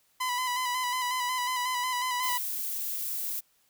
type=tone with vibrato; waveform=sawtooth; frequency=1000 Hz; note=B5; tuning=21 cents sharp; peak=-24 dBFS; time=0.2-2.38 s; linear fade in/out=10 ms; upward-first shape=square; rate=5.5 Hz; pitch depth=31 cents each way
type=noise; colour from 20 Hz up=violet; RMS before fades=-33 dBFS; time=2.22-3.41 s; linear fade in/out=20 ms
effects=white hiss -68 dBFS RMS until 3.69 s